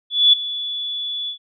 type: tone with ADSR envelope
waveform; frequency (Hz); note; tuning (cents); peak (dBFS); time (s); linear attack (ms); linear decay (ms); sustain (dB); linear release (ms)
sine; 3436; A7; -42; -7; 0.1-1.38; 230; 9; -16; 95
effects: none